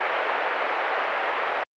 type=band-pass noise; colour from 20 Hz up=pink; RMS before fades=-25 dBFS; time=0-1.64 s; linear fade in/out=10 ms; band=520 to 2400 Hz; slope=24 dB/octave; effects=Opus 32 kbps